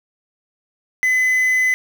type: tone with quantisation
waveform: triangle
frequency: 2020 Hz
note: B6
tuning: 39 cents sharp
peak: -12 dBFS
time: 1.03-1.74 s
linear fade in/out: 0 ms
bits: 6
effects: none